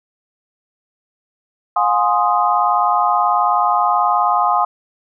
sine chord, F minor seventh, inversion none, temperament equal with one note detuned, 711.9 / 830.6 / 1046.5 / 1244.5 Hz, F5 / Ab5 / C6 / Eb6, +33 / 0 / 0 / 0 cents, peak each -18 dBFS, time 1.76-4.65 s, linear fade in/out 5 ms, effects none

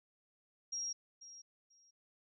sine tone with echo, 5620 Hz, F8, 10 cents sharp, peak -37 dBFS, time 0.72-0.93 s, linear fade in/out 10 ms, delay 490 ms, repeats 2, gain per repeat -14 dB, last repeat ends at 1.91 s, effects none

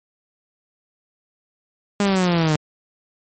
sawtooth linear sweep, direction down, 205 to 149.7 Hz, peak -12 dBFS, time 2-2.56 s, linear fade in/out 2 ms, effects MP3 32 kbps

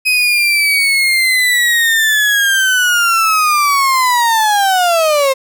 35% pulse linear sweep, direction down, 2526 to 523.3 Hz, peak -8 dBFS, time 0.05-5.34 s, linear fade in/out 20 ms, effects none

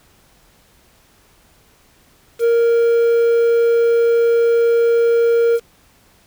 triangle tone with quantisation, 466.2 Hz, A#4, in tune, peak -9 dBFS, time 2.39-5.6 s, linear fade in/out 50 ms, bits 6, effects pink hiss -53 dBFS RMS until 6.26 s

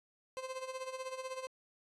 30% pulse tone with tremolo, 520 Hz, C5, 11 cents flat, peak -35 dBFS, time 0.37-1.47 s, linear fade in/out 0 ms, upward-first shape sine, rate 16 Hz, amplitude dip 70%, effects resampled to 24000 Hz

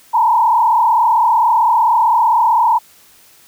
sine tone with frequency modulation, 929 Hz, A#5, 6 cents flat, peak -9 dBFS, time 0.13-2.79 s, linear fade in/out 20 ms, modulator 35.6 Hz, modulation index 1.7, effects white hiss -47 dBFS RMS until 3.47 s

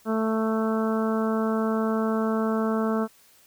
harmonic tone, 221 Hz, A3, 8 cents sharp, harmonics 1 / 2 / 3 / 4 / 5 / 6 / 7, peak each -24 / -28 / -32 / -37 / -35 / -34 / -42 dBFS, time 0.05-3.08 s, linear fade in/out 50 ms, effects white hiss -57 dBFS RMS until 3.46 s

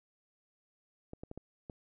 clicks, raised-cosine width 2 ms, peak -30 dBFS, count 5, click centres 1.134 / 1.235 / 1.314 / 1.376 / 1.698 s, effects none

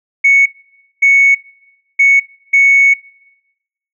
sine tone bursts at uneven times, 2217 Hz, C#7, in tune, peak -4 dBFS, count 4, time 0.24-0.46 / 1.02-1.35 / 1.99-2.2 / 2.53-2.94 s, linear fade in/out 10 ms, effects noise-tail reverb RT60 1.0 s tail -25 dB re dry + tanh soft clip ceiling -1 dBFS

